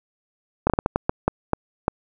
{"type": "slowing click train", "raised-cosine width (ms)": 1, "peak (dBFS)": -4, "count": 10, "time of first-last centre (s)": [0.67, 1.881], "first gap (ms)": 28, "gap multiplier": 1.37, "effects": []}